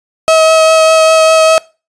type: tone with vibrato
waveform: 35% pulse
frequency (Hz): 640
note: D#5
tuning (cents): +49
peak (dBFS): -3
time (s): 0.28-1.58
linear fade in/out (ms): 0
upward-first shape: triangle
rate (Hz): 5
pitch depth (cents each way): 12
effects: noise-tail reverb RT60 0.3 s tail -22 dB re dry + resampled to 22050 Hz